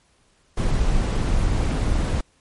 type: noise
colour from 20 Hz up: brown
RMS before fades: -20 dBFS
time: 0.57-2.21 s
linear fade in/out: 5 ms
effects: pink hiss -61 dBFS RMS until 2.4 s + MP3 48 kbps